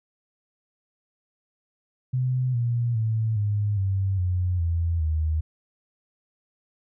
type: tone with pitch steps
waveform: sine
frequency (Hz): 127.5 / 118.96 / 111 / 103.56 / 96.63 / 90.16 / 84.12 / 78.49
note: C3 / A#2 / A2 / G#2 / G2 / F#2 / E2 / D#2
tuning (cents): -44 / +36 / +16 / -4 / -24 / -44 / +36 / +16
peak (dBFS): -21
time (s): 2.13-5.41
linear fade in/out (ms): 10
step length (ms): 410
effects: none